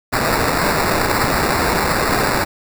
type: noise with sample-and-hold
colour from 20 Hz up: violet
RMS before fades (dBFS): -17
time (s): 0.12-2.45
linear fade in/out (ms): 20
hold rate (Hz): 3150
effects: none